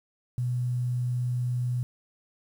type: tone with quantisation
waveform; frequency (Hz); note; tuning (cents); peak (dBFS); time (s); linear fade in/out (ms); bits
sine; 123.47; B2; 0; -25; 0.38-1.83; 0; 9
effects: none